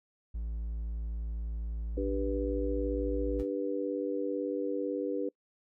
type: tone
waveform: triangle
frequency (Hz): 56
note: A1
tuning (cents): +31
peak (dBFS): -31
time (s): 0.34-3.43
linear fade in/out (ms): 10
type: chord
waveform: sine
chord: G major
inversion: second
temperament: just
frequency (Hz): 294 / 392 / 490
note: D4 / G4 / B4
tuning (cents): +2 / 0 / -14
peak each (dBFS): -34 / -36 / -34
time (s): 1.97-5.29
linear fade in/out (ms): 5
type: tone with exponential decay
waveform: 25% pulse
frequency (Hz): 130.6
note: C3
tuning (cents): -3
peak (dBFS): -40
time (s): 3.39-3.51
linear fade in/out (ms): 5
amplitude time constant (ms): 26
effects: noise-tail reverb RT60 0.1 s tail -25 dB re dry